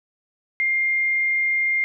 sine tone, 2113 Hz, C7, 16 cents sharp, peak -18 dBFS, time 0.6-1.84 s, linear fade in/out 0 ms, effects none

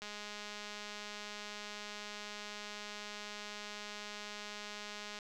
click train, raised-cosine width 0.2 ms, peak -28 dBFS, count 1076, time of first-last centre 0.02-5.188 s, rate 208 Hz, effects none

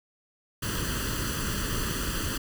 pink noise with comb filter, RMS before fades -30 dBFS, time 0.62-2.38 s, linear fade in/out 10 ms, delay 0.66 ms, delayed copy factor +0.8, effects none

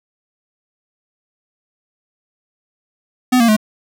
square tone with pitch steps, 251.9 / 232.3 / 214.3 Hz, B3 / A#3 / A3, +34 / -6 / -45 cents, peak -10 dBFS, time 3.32-3.566 s, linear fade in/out 10 ms, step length 82 ms, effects none

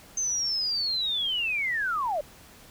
sine linear sweep, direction down, 6300 to 554.4 Hz, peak -25 dBFS, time 0.17-2.21 s, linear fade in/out 5 ms, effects pink hiss -51 dBFS RMS until 2.7 s

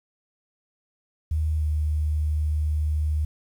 sine tone with pitch glide, 77.78 to 76.14 Hz, D#2 to D#2, 0 to -37 cents, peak -21 dBFS, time 1.31-3.25 s, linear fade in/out 5 ms, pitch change -37 cents, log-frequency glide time 1.56-1.65 s, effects 9-bit

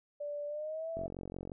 sine tone with pitch glide, 584 to 659.3 Hz, D5 to E5, -10 to 0 cents, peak -36 dBFS, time 0.2-1.07 s, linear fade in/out 10 ms, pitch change +210 cents, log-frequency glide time 0.47-0.91 s
click train, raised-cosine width 2 ms, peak -29 dBFS, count 26, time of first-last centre 0.97-1.518 s, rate 45.6 Hz
effects none

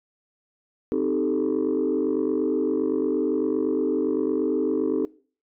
sine chord, A half-diminished seventh, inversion first, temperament equal, 261.6 / 311.1 / 392 / 440 Hz, C4 / Eb4 / G4 / A4, 0 / 0 / 0 / 0 cents, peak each -26 / -25 / -26 / -25 dBFS, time 0.92-5.05 s, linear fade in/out 0 ms, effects noise-tail reverb RT60 0.4 s tail -20 dB re dry + tanh soft clip ceiling -15 dBFS

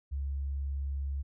sine tone, 69.3 Hz, C#2, in tune, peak -31 dBFS, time 0.11-1.23 s, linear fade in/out 20 ms, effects none

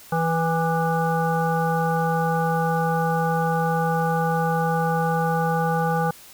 harmonic tone with a mistuned harmonic, 163.9 Hz, E3, 10 cents flat, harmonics 1 / 3 / 5 / 7 / 9, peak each -23 / -26 / -24 / -30 / -31 dBFS, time 0.12-6.11 s, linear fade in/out 5 ms, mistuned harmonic 7, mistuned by +59 cents, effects white hiss -46 dBFS RMS until 6.33 s

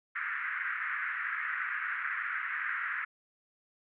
white band-pass noise, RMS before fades -35 dBFS, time 0.15-3.05 s, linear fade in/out 10 ms, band 1300 to 2000 Hz, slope 48 dB/octave, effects none

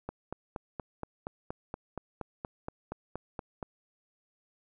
click train, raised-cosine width 1 ms, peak -22 dBFS, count 16, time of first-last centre 0.09-3.628 s, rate 4.24 Hz, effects none

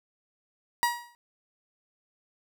30% pulse tone with exponential decay, 956 Hz, A#5, 43 cents sharp, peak -17 dBFS, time 0.83-1.15 s, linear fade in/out 0 ms, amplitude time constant 68 ms, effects none

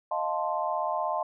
sine chord, F dominant seventh, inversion third, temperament equal, 622.3 / 698.5 / 880 / 1046.5 Hz, Eb5 / F5 / A5 / C6, 0 / 0 / 0 / 0 cents, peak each -32 dBFS, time 0.11-1.23 s, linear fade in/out 5 ms, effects none

